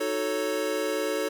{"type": "chord", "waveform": "square", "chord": "D# half-diminished seventh", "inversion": "none", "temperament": "equal", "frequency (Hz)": [311.1, 370, 440, 554.4], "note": ["D#4", "F#4", "A4", "C#5"], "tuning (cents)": [0, 0, 0, 0], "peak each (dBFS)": [-34, -35, -31, -31], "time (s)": [0, 1.29], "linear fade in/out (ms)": 10, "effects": []}